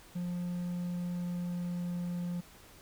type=tone with pitch glide; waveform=triangle; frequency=176.5 to 175.38 Hz; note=F3 to F3; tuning=+19 to +8 cents; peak=-31 dBFS; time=0.15-2.41 s; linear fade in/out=10 ms; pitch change=-11 cents; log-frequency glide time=0.78-2.25 s; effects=pink hiss -56 dBFS RMS until 2.81 s